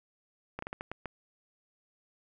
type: slowing click train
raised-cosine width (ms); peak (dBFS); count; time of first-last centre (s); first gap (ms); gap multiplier
0.5; -22; 7; 0.59-1.057; 34; 1.33
effects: none